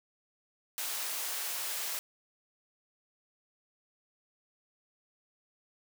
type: high-pass noise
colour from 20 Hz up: white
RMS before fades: -36 dBFS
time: 0.78-1.99 s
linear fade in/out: 0 ms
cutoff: 560 Hz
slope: 12 dB/octave
effects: none